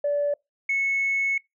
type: tone pair in turn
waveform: sine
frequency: 579 / 2199 Hz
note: D5 / C#7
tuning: -25 / -14 cents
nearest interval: octave + major seventh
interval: 2311 cents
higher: second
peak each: -20 dBFS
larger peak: neither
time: 0.04-0.34 / 0.69-1.38 s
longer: second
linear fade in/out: 5 ms
effects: noise-tail reverb RT60 0.2 s tail -26 dB re dry + tanh soft clip ceiling -17 dBFS

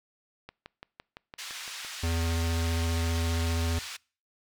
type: click train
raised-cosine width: 0.3 ms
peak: -26 dBFS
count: 9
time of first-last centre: 0.49-1.848 s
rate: 5.89 Hz
type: band-pass noise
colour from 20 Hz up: white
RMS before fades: -40 dBFS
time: 1.38-3.97 s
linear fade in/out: 10 ms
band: 1300 to 5200 Hz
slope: 12 dB/octave
type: tone with vibrato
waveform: square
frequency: 83.1 Hz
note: E2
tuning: 15 cents sharp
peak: -27 dBFS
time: 2.03-3.79 s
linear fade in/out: 5 ms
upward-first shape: sine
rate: 15 Hz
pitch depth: 12 cents each way
effects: noise-tail reverb RT60 0.4 s tail -25 dB re dry

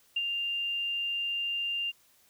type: tone with ADSR envelope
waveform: sine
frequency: 2794 Hz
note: F7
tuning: in tune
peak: -25 dBFS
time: 0.16-1.92 s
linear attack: 7 ms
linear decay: 39 ms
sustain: -4 dB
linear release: 26 ms
effects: white hiss -64 dBFS RMS until 2.29 s

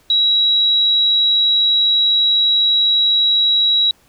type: tone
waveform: sine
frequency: 3876 Hz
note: B7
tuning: 33 cents flat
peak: -11 dBFS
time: 0.1-3.91 s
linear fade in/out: 2 ms
effects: pink hiss -54 dBFS RMS until 4.08 s

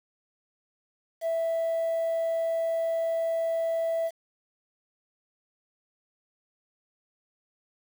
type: tone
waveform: triangle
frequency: 659.3 Hz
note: E5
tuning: in tune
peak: -22 dBFS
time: 1.21-4.11 s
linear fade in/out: 50 ms
effects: tanh soft clip ceiling -20 dBFS + 8-bit

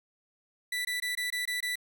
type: tone bursts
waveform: 30% pulse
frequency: 1975.5 Hz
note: B6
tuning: in tune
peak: -27 dBFS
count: 7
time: 0.72-1.756 s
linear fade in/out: 5 ms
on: 130 ms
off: 21 ms
effects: none

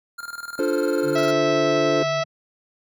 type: tone with tremolo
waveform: square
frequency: 1400 Hz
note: F6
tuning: 4 cents sharp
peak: -30 dBFS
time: 0.18-1.32 s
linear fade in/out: 10 ms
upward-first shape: square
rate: 20 Hz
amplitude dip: 75%
type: chord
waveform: triangle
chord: D minor seventh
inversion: none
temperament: equal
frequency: 293.7 / 349.2 / 440 / 523.3 Hz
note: D4 / F4 / A4 / C5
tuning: 0 / 0 / 0 / 0 cents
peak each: -23 dBFS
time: 0.59-2.03 s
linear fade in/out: 2 ms
type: tone with vibrato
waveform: triangle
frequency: 146.83 Hz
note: D3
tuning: in tune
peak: -29 dBFS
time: 1.02-2.25 s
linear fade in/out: 50 ms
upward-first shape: sine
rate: 11 Hz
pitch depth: 20 cents each way
type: harmonic tone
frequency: 655 Hz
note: E5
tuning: 11 cents flat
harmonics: 1 / 2 / 3 / 4 / 5 / 6 / 7 / 8 / 9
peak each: -22 / -28 / -32 / -34 / -36 / -38 / -39 / -40 / -41 dBFS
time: 1.15-2.24 s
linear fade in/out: 10 ms
effects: none

